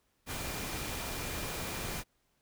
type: tone in noise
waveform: sine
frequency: 2400 Hz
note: D7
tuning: 37 cents sharp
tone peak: -49 dBFS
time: 0.26-2.04 s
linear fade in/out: 50 ms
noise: pink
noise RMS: -38 dBFS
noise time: 0.26-2.04 s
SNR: -14 dB
effects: pink hiss -75 dBFS RMS until 2.41 s